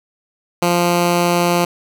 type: tone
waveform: 10% pulse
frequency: 174.2 Hz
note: F3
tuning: 4 cents flat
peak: -5 dBFS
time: 0.62-1.65 s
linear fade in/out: 5 ms
effects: none